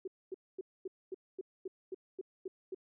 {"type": "tone bursts", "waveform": "sine", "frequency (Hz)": 377.3, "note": "F#4", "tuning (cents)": 34, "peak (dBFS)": -37, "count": 11, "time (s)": [0.05, 2.747], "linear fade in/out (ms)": 5, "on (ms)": 27, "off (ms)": 240, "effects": []}